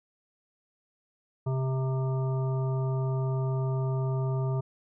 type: harmonic tone with a mistuned harmonic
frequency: 132 Hz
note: C3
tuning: 16 cents sharp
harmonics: 1 / 3 / 5 / 7 / 9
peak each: -26 / -36 / -40 / -43 / -45 dBFS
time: 1.46-4.61 s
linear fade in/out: 10 ms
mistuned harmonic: 5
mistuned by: -18 cents
effects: none